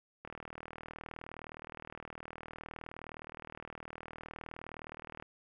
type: click train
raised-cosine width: 0.5 ms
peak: -29 dBFS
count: 197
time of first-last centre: 0.25-5.225 s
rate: 39.4 Hz
effects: none